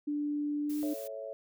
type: tone with pitch glide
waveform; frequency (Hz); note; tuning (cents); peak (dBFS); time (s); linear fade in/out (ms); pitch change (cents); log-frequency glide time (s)
sine; 293.7 to 299.2; D4 to D4; 0 to +32; -30; 0.07-0.94; 10; +32; 0.63-0.82
type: noise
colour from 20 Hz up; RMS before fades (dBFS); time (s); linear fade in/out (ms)
blue; -48; 0.69-1.08; 10
type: chord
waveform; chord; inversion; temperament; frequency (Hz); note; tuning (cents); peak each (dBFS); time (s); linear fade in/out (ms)
sine; A major; none; equal; 440 / 554.4 / 659.3; A4 / C#5 / E5; 0 / 0 / 0; -45 / -40 / -43; 0.83-1.33; 0
effects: none